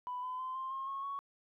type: tone with pitch steps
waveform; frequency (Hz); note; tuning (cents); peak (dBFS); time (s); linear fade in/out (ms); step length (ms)
sine; 993 / 1012.1 / 1031.6 / 1051.4 / 1071.7 / 1092.3 / 1113.3; B5 / B5 / C6 / C6 / C6 / C#6 / C#6; +9 / +42 / -25 / +8 / +41 / -26 / +7; -36; 0.07-1.19; 0; 160
effects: tanh soft clip ceiling -32 dBFS + 13-bit